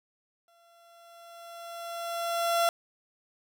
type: tone with exponential growth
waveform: 30% pulse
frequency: 681 Hz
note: F5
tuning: 44 cents flat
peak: -19 dBFS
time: 0.48-2.69 s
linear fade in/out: 1 ms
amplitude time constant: 480 ms
effects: none